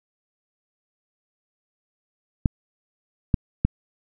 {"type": "clicks", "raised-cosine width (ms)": 5, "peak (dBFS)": -5, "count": 3, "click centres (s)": [2.458, 3.342, 3.65], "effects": []}